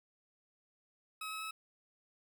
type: tone with pitch steps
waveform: 20% pulse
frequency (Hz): 1279 / 1287.2 / 1295.4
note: D#6 / E6 / E6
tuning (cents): +47 / -42 / -31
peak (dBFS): -35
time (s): 1.21-1.51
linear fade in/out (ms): 5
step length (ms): 100
effects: none